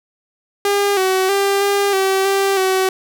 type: tone with pitch steps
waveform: sawtooth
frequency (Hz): 403.5 / 376.7 / 396.8 / 401.5 / 384.4 / 392.2 / 377.8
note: G#4 / F#4 / G4 / G4 / G4 / G4 / F#4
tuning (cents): -50 / +31 / +21 / +41 / -34 / +1 / +36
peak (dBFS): -10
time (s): 0.65-2.89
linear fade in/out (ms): 2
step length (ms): 320
effects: none